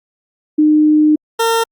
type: tone pair in turn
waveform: sine / 20% pulse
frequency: 304.6 / 456.4 Hz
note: D#4 / A#4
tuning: -37 / -37 cents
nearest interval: perfect fifth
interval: 700 cents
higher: second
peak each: -7 dBFS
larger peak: neither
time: 0.58-1.16 / 1.39-1.64 s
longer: first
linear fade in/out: 10 ms
effects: Opus 48 kbps